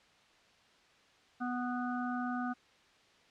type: harmonic tone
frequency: 246.9 Hz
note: B3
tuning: in tune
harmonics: 1 / 3 / 5 / 6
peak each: -35 / -40 / -42 / -43 dBFS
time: 1.4-2.54 s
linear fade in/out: 20 ms
effects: white hiss -64 dBFS RMS until 3.3 s + low-pass 4000 Hz 12 dB/octave